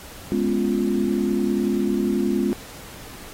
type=chord; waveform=sine; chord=C# dominant seventh; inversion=second; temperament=equal; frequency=207.7 / 246.9 / 277.2 / 349.2 Hz; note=G#3 / B3 / C#4 / E#4; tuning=0 / 0 / 0 / 0 cents; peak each=-23 / -25 / -26 / -24 dBFS; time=0.32-2.53 s; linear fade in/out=0 ms; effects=pink hiss -41 dBFS RMS until 3.33 s + AAC 48 kbps